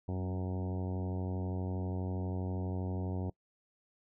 harmonic tone with a mistuned harmonic, 92.4 Hz, F#2, 2 cents flat, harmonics 1 / 2 / 3 / 4 / 5 / 6 / 7 / 8 / 9 / 10, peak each -35 / -40 / -43 / -45 / -48 / -52 / -51 / -52 / -55 / -56 dBFS, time 0.08-3.3 s, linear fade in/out 5 ms, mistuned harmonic 2, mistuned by +24 cents, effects noise-tail reverb RT60 0.1 s tail -23 dB re dry

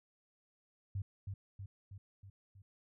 sine tone with echo, 98 Hz, G2, in tune, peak -35 dBFS, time 0.95-1.02 s, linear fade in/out 5 ms, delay 320 ms, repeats 5, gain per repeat -4 dB, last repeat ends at 2.62 s, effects none

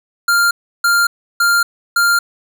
square tone bursts, 1396.9 Hz, F6, in tune, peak -11 dBFS, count 4, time 0.28-2.19 s, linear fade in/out 5 ms, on 230 ms, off 330 ms, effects none

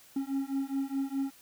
triangle beating tone pair, 270.4 / 275.2 Hz, C#4 / C#4, -43 / -12 cents, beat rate 4.8 Hz, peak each -31 dBFS, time 0.16-1.31 s, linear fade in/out 5 ms, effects white hiss -57 dBFS RMS until 1.41 s

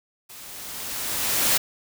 white noise with level ramp, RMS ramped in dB -43 to -19 dBFS, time 0.29-1.58 s, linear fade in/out 10 ms, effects none

